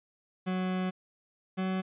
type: tone pair in turn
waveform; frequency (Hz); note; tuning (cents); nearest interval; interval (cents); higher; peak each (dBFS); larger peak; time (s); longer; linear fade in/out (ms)
40% pulse; 185 / 187.69; F#3 / F#3; 0 / +25; unison; 25; second; -28; neither; 0.46-0.91 / 1.57-1.82; first; 20
effects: resampled to 8000 Hz